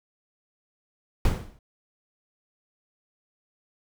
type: noise with exponential decay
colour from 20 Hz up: brown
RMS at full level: -18 dBFS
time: 1.25-1.59 s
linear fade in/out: 2 ms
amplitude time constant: 72 ms
effects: none